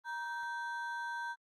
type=ring-modulated tone; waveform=triangle; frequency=1250 Hz; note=D#6; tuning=8 cents sharp; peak=-32 dBFS; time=0.04-1.36 s; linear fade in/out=50 ms; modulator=306 Hz; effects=Opus 24 kbps